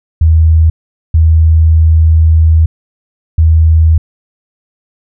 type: tone bursts at uneven times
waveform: sine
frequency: 80.2 Hz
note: E2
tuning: 47 cents flat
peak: -3 dBFS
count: 3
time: 0.21-0.7 / 1.14-2.66 / 3.38-3.98 s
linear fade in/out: 5 ms
effects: none